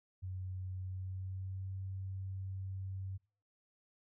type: tone with pitch glide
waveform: sine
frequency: 93 to 95.45 Hz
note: F#2 to G2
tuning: +9 to -46 cents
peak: -39 dBFS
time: 0.22-3.18 s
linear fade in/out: 20 ms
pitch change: +45 cents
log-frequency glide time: 0.8-1.73 s
effects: noise-tail reverb RT60 0.4 s tail -24 dB re dry